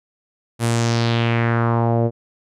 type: tone with low-pass filter sweep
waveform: sawtooth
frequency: 116.54 Hz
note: A#2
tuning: in tune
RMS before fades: -18 dBFS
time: 0.59-2.11 s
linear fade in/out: 50 ms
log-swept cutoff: 11000 to 500 Hz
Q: 2.5
effects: none